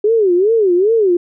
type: tone with vibrato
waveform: sine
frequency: 400.6 Hz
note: G4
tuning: 38 cents sharp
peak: -9 dBFS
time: 0.04-1.17 s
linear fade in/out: 5 ms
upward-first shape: sine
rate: 2.5 Hz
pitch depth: 240 cents each way
effects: none